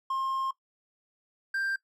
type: tone pair in turn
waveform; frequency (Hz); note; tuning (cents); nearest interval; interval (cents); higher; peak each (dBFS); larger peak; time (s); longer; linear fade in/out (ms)
triangle; 1065 / 1581.6; C6 / G6; +30 / +15; perfect fifth; 685; second; -26; neither; 0.1-0.51 / 1.54-1.76; first; 5
effects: noise-tail reverb RT60 0.1 s tail -18 dB re dry